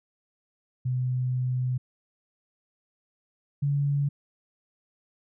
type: tone pair in turn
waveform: sine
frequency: 126.7 / 142.22 Hz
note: B2 / C#3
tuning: +45 / +45 cents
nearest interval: major second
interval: 200 cents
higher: second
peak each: -24 / -22 dBFS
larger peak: second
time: 0.85-1.78 / 3.62-4.09 s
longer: first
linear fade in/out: 10 ms
effects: none